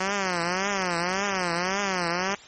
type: tone with vibrato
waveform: 5% pulse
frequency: 185 Hz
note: F#3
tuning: in tune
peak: -13 dBFS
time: 0-2.35 s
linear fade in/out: 5 ms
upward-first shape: triangle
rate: 1.8 Hz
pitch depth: 180 cents each way
effects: white hiss -47 dBFS RMS until 2.47 s + MP3 32 kbps